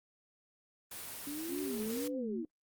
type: noise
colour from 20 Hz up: white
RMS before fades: -44 dBFS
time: 0.91-2.08 s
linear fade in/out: 5 ms
type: linear two-way sweep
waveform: sine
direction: up then down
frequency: 279.9 to 523 to 303.8 Hz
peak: -38 dBFS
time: 1.27-2.45 s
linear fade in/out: 2 ms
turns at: 2.18 s
type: tone with vibrato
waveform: sine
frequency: 250.7 Hz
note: B3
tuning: 26 cents sharp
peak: -36 dBFS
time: 1.48-2.45 s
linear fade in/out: 50 ms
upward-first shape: sine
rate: 2.1 Hz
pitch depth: 270 cents each way
effects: noise-tail reverb RT60 0.1 s tail -23 dB re dry + Opus 24 kbps